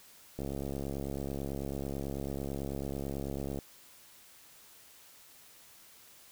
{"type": "click train", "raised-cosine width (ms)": 2, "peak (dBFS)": -24, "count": 222, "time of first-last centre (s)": [0.39, 3.588], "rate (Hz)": 69.1, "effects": ["white hiss -57 dBFS RMS until 6.31 s"]}